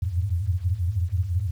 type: tone cluster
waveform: sine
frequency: 83.4 / 89.4 / 102 / 106.3 Hz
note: E2 / F2 / G#2 / G#2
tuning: +21 / +41 / -31 / +41 cents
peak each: -27 / -25 / -30 / -32 dBFS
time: 0.02-1.51 s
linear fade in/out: 10 ms
effects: 9-bit